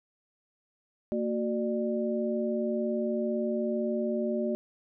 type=tone cluster; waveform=sine; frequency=228.4 / 370.3 / 596 Hz; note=A#3 / F#4 / D5; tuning=-35 / +1 / +25 cents; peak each=-30 / -32 / -32 dBFS; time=1.12-4.55 s; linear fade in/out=0 ms; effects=none